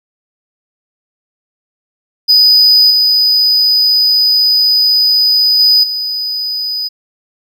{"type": "tone with level steps", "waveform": "triangle", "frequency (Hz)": 4978, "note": "D#8", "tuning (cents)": 0, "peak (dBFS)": [-3, -6, -4, -14], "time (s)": [2.28, 6.89], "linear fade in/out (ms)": 20, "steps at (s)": [2.9, 5.59, 5.83], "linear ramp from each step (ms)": 10, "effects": []}